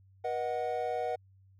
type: chord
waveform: triangle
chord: B major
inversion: none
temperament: equal with one note detuned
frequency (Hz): 482 / 622.3 / 740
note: B4 / D#5 / F#5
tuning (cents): -42 / 0 / 0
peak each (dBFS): -33 / -35 / -32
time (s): 0.24-1.16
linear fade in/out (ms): 10
effects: added 96 Hz sine -58 dBFS peak until 1.59 s